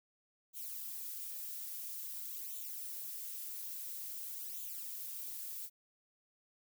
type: noise with flanger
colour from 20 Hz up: violet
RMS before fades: -44 dBFS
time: 0.53-5.7 s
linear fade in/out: 50 ms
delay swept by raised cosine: 0.28 to 5.78 ms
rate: 0.49 Hz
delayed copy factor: +0.65
effects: none